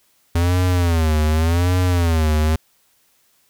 square tone with vibrato, 83.6 Hz, E2, 25 cents sharp, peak -15 dBFS, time 0.35-2.56 s, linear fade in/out 5 ms, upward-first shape sine, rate 0.87 Hz, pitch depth 150 cents each way, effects white hiss -60 dBFS RMS until 3.49 s

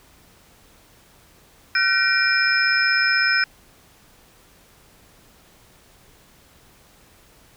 sine tone cluster, 1384 / 1520 / 1888 / 2375 / 5160 Hz, F6 / F#6 / A#6 / D7 / E8, -16 / +46 / +22 / +19 / -38 cents, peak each -26 / -19 / -27 / -23 / -23 dBFS, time 1.75-3.44 s, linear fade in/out 2 ms, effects pink hiss -53 dBFS RMS until 7.56 s

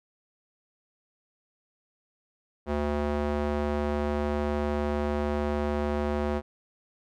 square tone with band-pass filter, 73.42 Hz, D2, in tune, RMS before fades -28 dBFS, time 2.66-6.42 s, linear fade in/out 50 ms, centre 530 Hz, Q 0.71, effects none

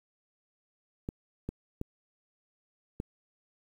clicks, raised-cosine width 3 ms, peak -21 dBFS, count 4, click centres 1.089 / 1.49 / 1.814 / 3.001 s, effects 9-bit

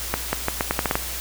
accelerating click train, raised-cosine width 0.5 ms, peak -5 dBFS, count 9, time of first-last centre 0.14-0.955 s, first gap 190 ms, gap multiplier 0.81, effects added 60 Hz sine -35 dBFS peak until 1.2 s + white hiss -31 dBFS RMS until 1.2 s

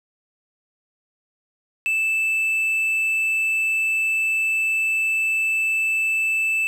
triangle tone, 2637 Hz, E7, in tune, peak -17 dBFS, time 1.86-6.67 s, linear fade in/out 0 ms, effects 9-bit

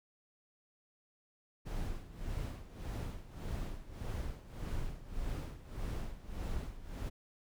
brown noise with tremolo, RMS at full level -37 dBFS, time 1.65-7.1 s, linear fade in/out 20 ms, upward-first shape sine, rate 1.7 Hz, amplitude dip 80%, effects none

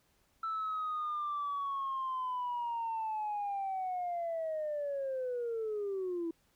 sine linear sweep, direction down, 1327 to 326.5 Hz, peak -32 dBFS, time 0.43-6.31 s, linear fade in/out 5 ms, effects tanh soft clip ceiling -30 dBFS + pink hiss -72 dBFS RMS until 6.55 s

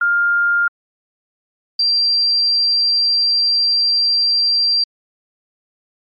sine tone pair in turn, 1404 / 4722 Hz, F6 / D8, +9 / +9 cents, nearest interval octave + major sixth, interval 2100 cents, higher second, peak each -12 dBFS, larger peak neither, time 0.01-0.68 / 1.79-4.84 s, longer second, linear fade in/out 5 ms, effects MP3 32 kbps

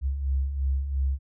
sine beating tone pair, 65.41 / 68.31 Hz, C2 / C#2, 0 / -25 cents, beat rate 2.9 Hz, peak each -32 / -24 dBFS, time 0.01-1.19 s, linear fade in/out 50 ms, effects none

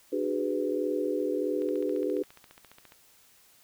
sine chord, G# half-diminished seventh, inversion second, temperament just, 299 / 373.8 / 415.3 / 498.4 Hz, D4 / F#4 / G#4 / B4, +31 / +18 / 0 / +16 cents, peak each -32 dBFS, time 0.12-2.23 s, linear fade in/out 10 ms
click train, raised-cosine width 0.3 ms, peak -34 dBFS, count 20, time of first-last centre 1.62-2.921 s, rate 14.6 Hz
effects white hiss -60 dBFS RMS until 3.63 s

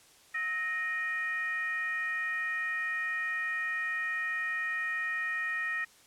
sine tone with frequency modulation, 1864.7 Hz, A#6, in tune, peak -30 dBFS, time 0.34-5.85 s, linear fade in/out 10 ms, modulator 571 Hz, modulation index 0.58, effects white hiss -59 dBFS RMS until 6.06 s + low-pass 10000 Hz 12 dB/octave

